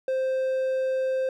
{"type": "tone", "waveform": "triangle", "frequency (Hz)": 523.3, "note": "C5", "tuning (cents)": 0, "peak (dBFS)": -21, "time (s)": [0.08, 1.29], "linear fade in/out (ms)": 2, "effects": []}